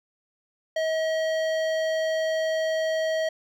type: tone with hard clipping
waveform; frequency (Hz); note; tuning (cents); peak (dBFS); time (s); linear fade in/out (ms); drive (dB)
sine; 638; D#5; +43; -25; 0.76-3.29; 5; 14
effects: none